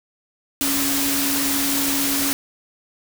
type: tone in noise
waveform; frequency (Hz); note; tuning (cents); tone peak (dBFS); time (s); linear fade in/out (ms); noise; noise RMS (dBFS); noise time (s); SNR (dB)
sine; 278.4; C#4; +8; -24; 0.61-2.33; 0; white; -22; 0.61-2.33; -5
effects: none